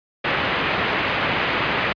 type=low-pass noise; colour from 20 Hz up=white; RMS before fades=-22 dBFS; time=0.24-1.93 s; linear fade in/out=10 ms; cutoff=2700 Hz; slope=24 dB/octave; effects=high-pass 60 Hz 12 dB/octave + resampled to 11025 Hz